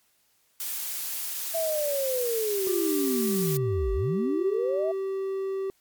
blue noise, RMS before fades -32 dBFS, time 0.6-3.57 s, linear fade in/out 2 ms
sine linear two-way sweep, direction down then up, 667 to 46.25 to 667 Hz, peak -25 dBFS, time 1.54-4.92 s, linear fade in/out 10 ms, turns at 3.93 s
triangle tone with pitch glide, 393.2 to 386.4 Hz, G4 to G4, +5 to -25 cents, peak -25 dBFS, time 2.67-5.7 s, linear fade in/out 0 ms, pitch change -30 cents, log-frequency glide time 2.83-3.15 s
effects white hiss -67 dBFS RMS until 5.8 s + MP3 96 kbps

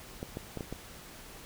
clicks, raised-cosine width 2 ms, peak -23 dBFS, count 5, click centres 0.229 / 0.371 / 0.573 / 0.608 / 0.726 s, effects pink hiss -49 dBFS RMS until 1.45 s

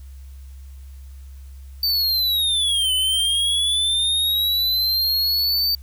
square linear two-way sweep, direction down then up, 4611 to 3007 to 4611 Hz, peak -18 dBFS, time 1.83-5.75 s, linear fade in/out 2 ms, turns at 2.93 s, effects added 67 Hz sine -36 dBFS peak until 5.82 s + white hiss -57 dBFS RMS until 5.82 s

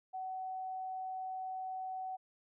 sine tone, 752 Hz, F#5, 28 cents sharp, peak -38 dBFS, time 0.13-2.17 s, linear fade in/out 20 ms, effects none

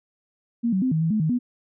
sine tone with pitch steps, 234.5 / 189 / 257.9 / 158.8 / 162.7 / 215.4 / 157.2 / 245.1 Hz, A#3 / F#3 / C4 / D#3 / E3 / A3 / D#3 / B3, +11 / +37 / -25 / +36 / -22 / -37 / +18 / -13 cents, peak -19 dBFS, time 0.63-1.39 s, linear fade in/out 20 ms, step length 95 ms, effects none

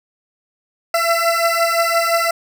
20% pulse beating tone pair, 670 / 675.8 Hz, E5 / E5, +28 / +43 cents, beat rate 5.8 Hz, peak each -12 / -13 dBFS, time 0.94-2.31 s, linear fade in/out 5 ms, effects none

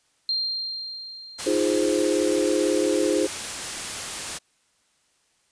sine tone with exponential decay, 4186 Hz, C8, in tune, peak -21 dBFS, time 0.29-2.5 s, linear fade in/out 1 ms, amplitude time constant 480 ms
white noise, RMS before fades -31 dBFS, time 1.38-4.39 s, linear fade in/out 20 ms
sine chord, F minor seventh, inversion third, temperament equal, 311.1 / 349.2 / 415.3 / 523.3 Hz, Eb4 / F4 / Ab4 / C5, 0 / 0 / 0 / 0 cents, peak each -25 dBFS, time 1.46-3.27 s, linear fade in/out 10 ms
effects white hiss -66 dBFS RMS until 5.51 s + resampled to 22050 Hz

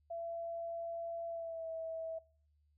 sine tone with pitch glide, 673 to 651.2 Hz, E5 to E5, +36 to -21 cents, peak -39 dBFS, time 0.1-2.19 s, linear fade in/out 10 ms, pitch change -57 cents, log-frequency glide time 1.28-1.69 s, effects noise-tail reverb RT60 0.5 s tail -24 dB re dry + added 74 Hz sine -70 dBFS peak until 2.77 s

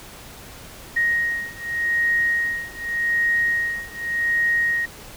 sine beating tone pair, 1874 / 1874.85 Hz, A#6 / A#6, +9 / +9 cents, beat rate 0.85 Hz, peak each -22 / -23 dBFS, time 0.96-4.86 s, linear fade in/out 10 ms, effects pink hiss -41 dBFS RMS until 5.16 s

